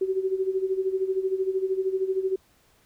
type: tone with tremolo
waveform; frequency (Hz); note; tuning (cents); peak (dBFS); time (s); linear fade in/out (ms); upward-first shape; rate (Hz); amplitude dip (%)
sine; 380; F#4; +46; -20; 0.01-2.36; 5; sine; 13; 75
effects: pink hiss -62 dBFS RMS until 2.85 s